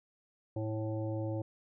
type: harmonic tone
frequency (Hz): 109.3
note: A2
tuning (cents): -11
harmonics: 1 / 3 / 5 / 7 / 8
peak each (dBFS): -35 / -38 / -40 / -50 / -53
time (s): 0.56-1.42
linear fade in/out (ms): 5
effects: none